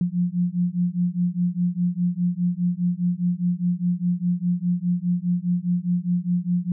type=beating tone pair; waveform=sine; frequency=174.4 / 179.3 Hz; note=F3 / F3; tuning=-2 / +46 cents; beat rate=4.9 Hz; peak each=-23 dBFS; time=0.01-6.72 s; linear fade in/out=2 ms; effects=none